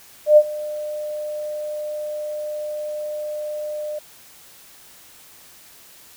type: tone with ADSR envelope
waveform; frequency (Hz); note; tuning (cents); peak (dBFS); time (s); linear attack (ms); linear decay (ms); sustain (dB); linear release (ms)
sine; 602; D5; +43; -5; 0.26-3.99; 110; 56; -20; 7
effects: white hiss -47 dBFS RMS until 6.16 s